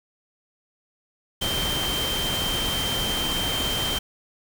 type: tone in noise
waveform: sine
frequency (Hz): 3136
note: G7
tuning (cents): 0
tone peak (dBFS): -26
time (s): 1.41-3.99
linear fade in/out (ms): 10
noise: pink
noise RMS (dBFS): -28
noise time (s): 1.41-3.99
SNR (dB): -1
effects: none